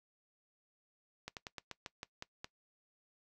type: slowing click train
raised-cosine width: 0.2 ms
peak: -25 dBFS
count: 9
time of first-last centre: 1.28-2.444 s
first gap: 88 ms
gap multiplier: 1.14
effects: noise-tail reverb RT60 0.1 s tail -20 dB re dry